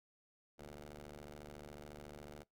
10% pulse ring-modulated tone, 74 Hz, D2, 14 cents sharp, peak -39 dBFS, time 0.58-2.44 s, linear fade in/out 20 ms, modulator 285 Hz, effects noise-tail reverb RT60 0.2 s tail -26 dB re dry

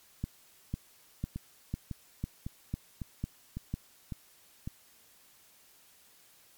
two click trains, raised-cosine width 5 ms, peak -24 / -20 dBFS, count 7 / 8, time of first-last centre 1.36-4.675 / 0.24-3.74 s, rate 1.81 / 2 Hz, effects white hiss -61 dBFS RMS until 6.57 s + MP3 96 kbps

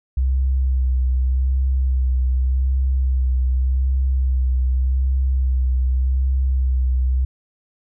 sine tone with vibrato, 64.6 Hz, C2, 21 cents flat, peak -15 dBFS, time 0.17-7.25 s, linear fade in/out 5 ms, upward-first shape sine, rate 0.85 Hz, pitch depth 28 cents each way, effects none

